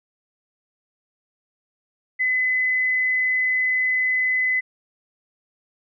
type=tone; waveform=sine; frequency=2019 Hz; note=B6; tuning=38 cents sharp; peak=-18 dBFS; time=2.19-4.61 s; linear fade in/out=20 ms; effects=none